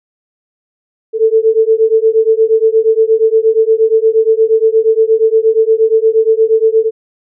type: beating tone pair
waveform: sine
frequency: 440 / 448.5 Hz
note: A4 / A4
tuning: 0 / +33 cents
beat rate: 8.5 Hz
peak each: -10 dBFS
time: 1.13-6.91 s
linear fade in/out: 50 ms
effects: none